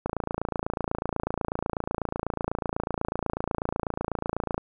click train, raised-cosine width 1 ms, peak -13 dBFS, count 128, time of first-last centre 0.06-4.58 s, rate 28.1 Hz, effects none

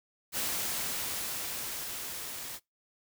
white noise with level ramp, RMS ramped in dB -32 to -41 dBFS, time 0.32-2.6 s, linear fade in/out 50 ms, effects noise-tail reverb RT60 0.2 s tail -25 dB re dry

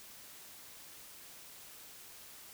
silence, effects white hiss -53 dBFS RMS until 2.53 s

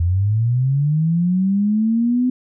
sine linear sweep, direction up, 82.41 to 254.6 Hz, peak -14 dBFS, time 0-2.3 s, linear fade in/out 5 ms, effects none

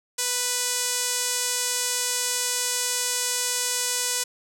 sawtooth tone with band-pass filter, 493.9 Hz, B4, in tune, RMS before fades -26 dBFS, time 0.18-4.24 s, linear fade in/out 10 ms, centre 7800 Hz, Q 1.5, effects none

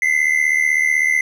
triangle tone pair together, 2017 / 2093 Hz, B6 / C7, +36 / 0 cents, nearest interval minor second, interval 64 cents, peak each -15 dBFS, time 0.02-1.21 s, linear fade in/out 2 ms, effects none

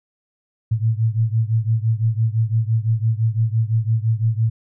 sine beating tone pair, 110 / 115.9 Hz, A2 / A#2, 0 / -10 cents, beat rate 5.9 Hz, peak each -18 / -20 dBFS, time 0.71-4.5 s, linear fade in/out 10 ms, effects none

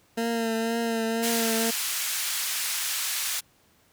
20% pulse tone with vibrato, 228.3 Hz, A#3, 36 cents flat, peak -20 dBFS, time 0.17-1.71 s, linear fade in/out 10 ms, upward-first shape triangle, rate 2 Hz, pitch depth 33 cents each way
white band-pass noise, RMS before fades -29 dBFS, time 1.22-3.41 s, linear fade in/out 20 ms, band 1400 to 12000 Hz, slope 12 dB/octave
effects pink hiss -62 dBFS RMS until 3.92 s + high-pass 60 Hz 12 dB/octave

